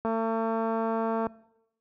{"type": "click train", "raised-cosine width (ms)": 1, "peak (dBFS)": -16, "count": 275, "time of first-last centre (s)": [0.05, 1.268], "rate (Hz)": 225, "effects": ["noise-tail reverb RT60 0.8 s tail -21 dB re dry", "high-pass 60 Hz 12 dB/octave"]}